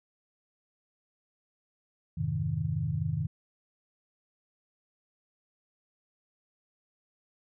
sine chord, F minor seventh, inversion none, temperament equal, 87.31 / 103.83 / 130.81 / 155.56 Hz, F2 / Ab2 / C3 / Eb3, 0 / 0 / 0 / 0 cents, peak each -37 / -34 / -34 / -31 dBFS, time 2.17-3.27 s, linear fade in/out 10 ms, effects none

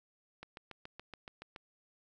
click train, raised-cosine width 0.3 ms, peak -30 dBFS, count 9, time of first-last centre 0.43-1.562 s, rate 7.07 Hz, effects none

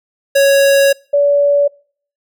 square / sine tone pair in turn, 554.4 / 572.6 Hz, C#5 / D5, 0 / -44 cents, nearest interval minor second, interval 56 cents, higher second, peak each -8 dBFS, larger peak neither, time 0.35-0.93 / 1.13-1.68 s, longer first, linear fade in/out 10 ms, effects noise-tail reverb RT60 0.5 s tail -26 dB re dry

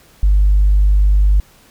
sine tone, 50 Hz, G1, 35 cents sharp, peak -7 dBFS, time 0.23-1.4 s, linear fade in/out 0 ms, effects tanh soft clip ceiling -4 dBFS + pink hiss -48 dBFS RMS until 1.7 s

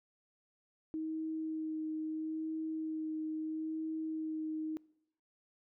sine tone with vibrato, 315.2 Hz, D#4, 23 cents sharp, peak -35 dBFS, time 0.94-4.77 s, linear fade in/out 0 ms, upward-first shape sine, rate 0.76 Hz, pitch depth 13 cents each way, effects noise-tail reverb RT60 0.8 s tail -24 dB re dry

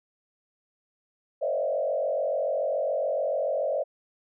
sine tone with frequency modulation, 590 Hz, D5, 8 cents sharp, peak -24 dBFS, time 1.41-3.84 s, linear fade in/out 20 ms, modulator 47 Hz, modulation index 1.6, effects none

